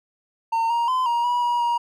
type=tone with pitch steps; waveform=triangle; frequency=911 / 939 / 1023 / 945 / 970 / 960 / 949 Hz; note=A#5 / A#5 / C6 / A#5 / B5 / B5 / A#5; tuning=-40 / +12 / -39 / +23 / -31 / -49 / +31 cents; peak=-17 dBFS; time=0.52-1.78 s; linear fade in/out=10 ms; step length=180 ms; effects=none